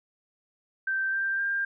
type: tone with pitch steps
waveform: sine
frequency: 1560 / 1578.1 / 1596.5 Hz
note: G6 / G6 / G6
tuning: -9 / +11 / +31 cents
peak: -25 dBFS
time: 0.87-1.65 s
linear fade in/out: 5 ms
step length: 260 ms
effects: none